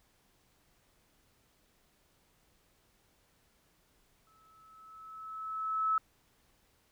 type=tone with exponential growth; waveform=sine; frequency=1300 Hz; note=E6; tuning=24 cents flat; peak=-25 dBFS; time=4.27-5.98 s; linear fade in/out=2 ms; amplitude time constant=370 ms; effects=pink hiss -70 dBFS RMS until 6.91 s